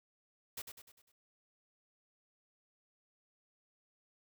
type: noise with echo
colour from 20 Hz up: white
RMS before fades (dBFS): -43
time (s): 0.57-0.62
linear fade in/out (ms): 5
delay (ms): 100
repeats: 5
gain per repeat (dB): -6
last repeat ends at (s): 1.12
effects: none